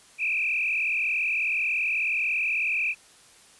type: tone with frequency modulation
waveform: sine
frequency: 2489 Hz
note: D#7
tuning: in tune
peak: -23 dBFS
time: 0.18-2.95 s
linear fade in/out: 50 ms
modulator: 41.7 Hz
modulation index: 3.4
effects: white hiss -54 dBFS RMS until 3.59 s + resampled to 24000 Hz